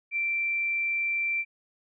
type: tone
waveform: sine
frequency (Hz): 2349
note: D7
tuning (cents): 0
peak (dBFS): -25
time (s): 0.11-1.45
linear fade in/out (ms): 50
effects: none